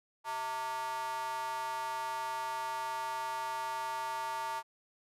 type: tone with high-pass filter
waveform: square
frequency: 129.4 Hz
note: C3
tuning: 19 cents flat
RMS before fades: -37 dBFS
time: 0.24-4.63 s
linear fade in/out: 50 ms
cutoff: 950 Hz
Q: 5.4
effects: resampled to 32000 Hz